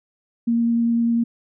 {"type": "tone with vibrato", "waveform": "sine", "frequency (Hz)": 233.1, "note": "A#3", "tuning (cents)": 0, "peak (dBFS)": -16, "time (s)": [0.47, 1.24], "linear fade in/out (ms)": 10, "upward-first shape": "triangle", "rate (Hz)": 10, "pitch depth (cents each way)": 9, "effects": []}